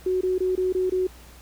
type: tone bursts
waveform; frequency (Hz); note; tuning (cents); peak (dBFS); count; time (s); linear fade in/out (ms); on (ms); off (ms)
sine; 370; F#4; 0; -20; 6; 0.06-1.07; 5; 150; 22
effects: added 60 Hz sine -46 dBFS peak until 1.41 s + pink hiss -50 dBFS RMS until 1.41 s